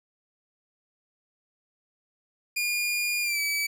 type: tone with pitch glide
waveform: sawtooth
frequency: 2425 to 2294 Hz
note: D#7 to D7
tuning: -45 to -41 cents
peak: -22 dBFS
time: 2.56-3.67 s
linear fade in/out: 10 ms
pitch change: -96 cents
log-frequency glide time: 3.22-3.4 s
effects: none